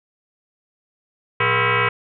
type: tone with frequency modulation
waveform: sine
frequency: 478.4 Hz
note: A#4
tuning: 45 cents sharp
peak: -15 dBFS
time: 1.4-1.89 s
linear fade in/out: 5 ms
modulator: 297 Hz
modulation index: 7.3
effects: none